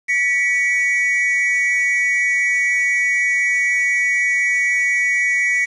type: tone pair together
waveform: triangle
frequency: 1949 / 2248 Hz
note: B6 / C#7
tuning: -23 / +24 cents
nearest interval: major second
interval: 247 cents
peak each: -16 dBFS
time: 0.08-5.66 s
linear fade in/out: 20 ms
effects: resampled to 22050 Hz + 7-bit